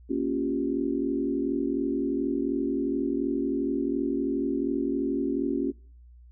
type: chord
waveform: sine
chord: G half-diminished seventh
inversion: first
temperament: equal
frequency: 233.1 / 277.2 / 349.2 / 392 Hz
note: Bb3 / Db4 / F4 / G4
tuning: 0 / 0 / 0 / 0 cents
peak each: -33 / -27 / -31 / -33 dBFS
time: 0.09-5.72 s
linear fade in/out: 20 ms
effects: noise-tail reverb RT60 0.5 s tail -25 dB re dry + added 60 Hz sine -48 dBFS peak until 6.31 s